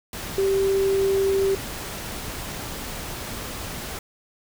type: tone in noise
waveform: sine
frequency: 389.6 Hz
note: G4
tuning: 11 cents flat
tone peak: -18 dBFS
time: 0.38-1.55 s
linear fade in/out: 2 ms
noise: pink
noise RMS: -33 dBFS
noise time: 0.13-3.99 s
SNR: +12 dB
effects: none